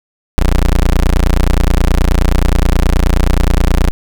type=tone; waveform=25% pulse; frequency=29.46 Hz; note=A#0; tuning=19 cents sharp; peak=-4 dBFS; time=0.38-3.91 s; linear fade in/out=0 ms; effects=none